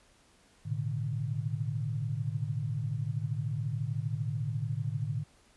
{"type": "tone cluster", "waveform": "sine", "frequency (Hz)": [109.8, 123.3, 137.9, 150.2], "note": ["A2", "B2", "C#3", "D3"], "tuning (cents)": [-3, -2, -9, 39], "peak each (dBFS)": [-34, -37, -40, -35], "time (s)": [0.65, 5.24], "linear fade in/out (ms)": 20, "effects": ["pink hiss -63 dBFS RMS until 5.56 s", "resampled to 24000 Hz"]}